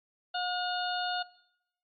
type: harmonic tone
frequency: 720 Hz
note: F#5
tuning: 47 cents flat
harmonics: 1 / 2 / 4 / 5 / 6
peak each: -33 / -36 / -39 / -40 / -41 dBFS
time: 0.34-1.23 s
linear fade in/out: 10 ms
effects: noise-tail reverb RT60 0.8 s tail -20 dB re dry + AAC 64 kbps